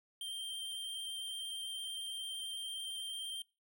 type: tone with vibrato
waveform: square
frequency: 3158 Hz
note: G7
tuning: 12 cents sharp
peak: -40 dBFS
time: 0.21-3.42 s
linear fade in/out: 2 ms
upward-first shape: sine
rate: 8.9 Hz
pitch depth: 9 cents each way
effects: noise-tail reverb RT60 0.3 s tail -24 dB re dry